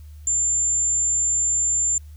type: tone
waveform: sine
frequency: 7240 Hz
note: A8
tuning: 48 cents sharp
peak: -18 dBFS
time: 0.27-1.98 s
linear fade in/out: 2 ms
effects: added 75 Hz sine -38 dBFS peak until 2.16 s + white hiss -60 dBFS RMS until 2.16 s